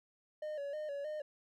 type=tone with vibrato; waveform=triangle; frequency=587.3 Hz; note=D5; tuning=in tune; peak=-36 dBFS; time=0.42-1.22 s; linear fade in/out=5 ms; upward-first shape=square; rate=3.2 Hz; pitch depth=67 cents each way; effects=none